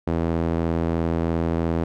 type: tone with band-pass filter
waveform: sawtooth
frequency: 83 Hz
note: E2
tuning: 12 cents sharp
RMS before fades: -23 dBFS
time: 0.07-1.84 s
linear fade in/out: 5 ms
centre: 350 Hz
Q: 0.7
effects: none